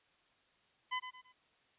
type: tone with echo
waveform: 20% pulse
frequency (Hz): 1012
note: B5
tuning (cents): +42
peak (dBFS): -29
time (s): 0.91-1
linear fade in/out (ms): 20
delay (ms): 110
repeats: 3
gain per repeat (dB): -9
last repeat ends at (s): 1.33
effects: white hiss -71 dBFS RMS until 1.78 s + resampled to 8000 Hz